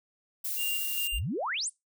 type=noise; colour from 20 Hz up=violet; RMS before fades=-33 dBFS; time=0.44-1.08 s; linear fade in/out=10 ms
type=tone with tremolo; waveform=square; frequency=2794 Hz; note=F7; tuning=in tune; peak=-31 dBFS; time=0.56-1.21 s; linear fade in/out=50 ms; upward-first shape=square; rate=2.4 Hz; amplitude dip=50%
type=exponential sweep; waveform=sine; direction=up; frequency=35.51 to 10460 Hz; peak=-29 dBFS; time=1.12-1.7 s; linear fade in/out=20 ms
effects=noise-tail reverb RT60 0.2 s tail -24 dB re dry

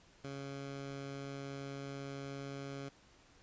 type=tone; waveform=15% pulse; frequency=138.59 Hz; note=C#3; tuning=in tune; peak=-36 dBFS; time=0.24-2.89 s; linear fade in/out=5 ms; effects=pink hiss -64 dBFS RMS until 3.42 s + resampled to 16000 Hz

